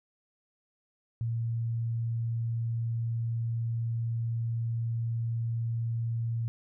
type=tone; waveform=sine; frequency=115.5 Hz; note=A#2; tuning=16 cents flat; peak=-28 dBFS; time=1.21-6.48 s; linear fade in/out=0 ms; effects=none